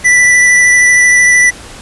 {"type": "tone with vibrato", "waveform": "square", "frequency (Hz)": 1975.5, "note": "B6", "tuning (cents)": 0, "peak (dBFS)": -5, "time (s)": [0.04, 1.51], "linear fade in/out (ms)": 20, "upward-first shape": "triangle", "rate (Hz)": 13, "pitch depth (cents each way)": 15, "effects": ["pink hiss -31 dBFS RMS until 1.81 s", "resampled to 24000 Hz"]}